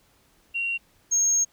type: tone pair in turn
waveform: sine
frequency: 2752 / 6504 Hz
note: F7 / G#8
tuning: -26 / -37 cents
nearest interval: octave + minor third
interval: 1489 cents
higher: second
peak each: -24 / -17 dBFS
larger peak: second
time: 0.54-0.78 / 1.11-1.45 s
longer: second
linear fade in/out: 20 ms
effects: tanh soft clip ceiling -16 dBFS + pink hiss -62 dBFS RMS until 1.52 s